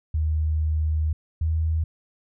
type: tone pair in turn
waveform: sine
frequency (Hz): 77.78 / 79.97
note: D#2 / D#2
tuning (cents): 0 / +48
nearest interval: unison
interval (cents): 48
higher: second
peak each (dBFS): -20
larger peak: neither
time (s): 0.14-1.13 / 1.41-1.84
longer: first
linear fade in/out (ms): 5
effects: none